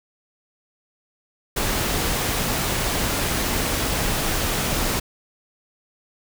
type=noise; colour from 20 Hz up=pink; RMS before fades=-23 dBFS; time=1.56-5 s; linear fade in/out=10 ms; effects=none